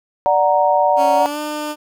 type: chord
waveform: sine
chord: D augmented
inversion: none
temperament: equal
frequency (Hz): 587.3 / 740 / 932.3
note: D5 / F#5 / A#5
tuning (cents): 0 / 0 / 0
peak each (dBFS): -16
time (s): 0.26-1.26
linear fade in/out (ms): 0
type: tone with pitch glide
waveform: 15% pulse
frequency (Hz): 277.2 to 300.5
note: C#4 to D4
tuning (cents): 0 to +40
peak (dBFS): -16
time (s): 0.96-1.76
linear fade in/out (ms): 50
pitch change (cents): +140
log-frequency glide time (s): 1.15-1.39
effects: none